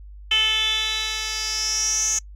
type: tone with band-pass filter sweep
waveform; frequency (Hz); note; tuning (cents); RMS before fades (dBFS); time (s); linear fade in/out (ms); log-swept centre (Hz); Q
10% pulse; 436.2; A4; -15; -23; 0.31-2.19; 5; 3000 to 6500; 8.8
effects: noise-tail reverb RT60 0.1 s tail -25 dB re dry + added 50 Hz sine -38 dBFS peak until 2.35 s